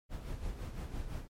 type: noise with tremolo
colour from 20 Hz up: brown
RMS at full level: -38 dBFS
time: 0.09-1.28 s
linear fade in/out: 50 ms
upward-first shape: sine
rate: 5.9 Hz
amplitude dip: 55%
effects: MP3 64 kbps